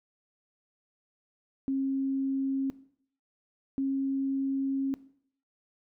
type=tone pair in turn; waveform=sine; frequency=270 / 271 Hz; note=C#4 / C#4; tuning=-45 / -39 cents; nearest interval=unison; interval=6 cents; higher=second; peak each=-26 dBFS; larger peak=neither; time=1.68-2.7 / 3.78-4.94 s; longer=second; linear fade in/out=0 ms; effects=noise-tail reverb RT60 0.6 s tail -18 dB re dry